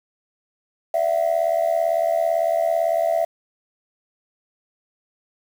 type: tone with amplitude modulation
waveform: sine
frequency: 664 Hz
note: E5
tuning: 12 cents sharp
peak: -12 dBFS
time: 0.94-3.25 s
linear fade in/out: 5 ms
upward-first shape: sine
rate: 77.9 Hz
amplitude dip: 90%
effects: tanh soft clip ceiling -12 dBFS + 7-bit